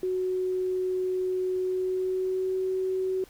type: tone with pitch glide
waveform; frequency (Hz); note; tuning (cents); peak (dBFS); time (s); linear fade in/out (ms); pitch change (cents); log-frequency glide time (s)
sine; 370 to 375.6; F#4 to F#4; 0 to +26; -25; 0.03-3.24; 2; +26; 1.63-2.56
effects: pink hiss -55 dBFS RMS until 3.29 s